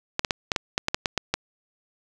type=clicks; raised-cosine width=0.2 ms; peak=-5 dBFS; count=11; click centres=0.194 / 0.248 / 0.308 / 0.518 / 0.562 / 0.779 / 0.884 / 0.945 / 1.058 / 1.177 / 1.34 s; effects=none